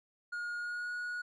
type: tone with pitch glide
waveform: triangle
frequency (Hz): 1432 to 1454.5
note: F6 to F#6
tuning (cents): +43 to -30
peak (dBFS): -34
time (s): 0.32-1.22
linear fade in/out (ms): 10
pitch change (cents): +27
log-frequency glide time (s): 0.57-0.92
effects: resampled to 24000 Hz